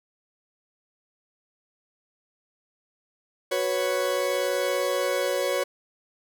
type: chord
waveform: 40% pulse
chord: F# suspended fourth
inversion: none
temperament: equal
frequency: 370 / 493.9 / 554.4 Hz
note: F#4 / B4 / C#5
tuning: 0 / 0 / 0 cents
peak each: -30 / -28 / -25 dBFS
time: 3.51-5.64 s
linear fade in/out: 10 ms
effects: none